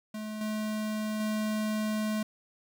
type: tone with level steps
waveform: square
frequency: 214.8 Hz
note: A3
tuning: 41 cents flat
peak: -36 / -31 / -29 dBFS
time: 0.14-2.23 s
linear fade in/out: 5 ms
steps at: 0.41 / 1.2 s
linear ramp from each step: 2 ms
effects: 11-bit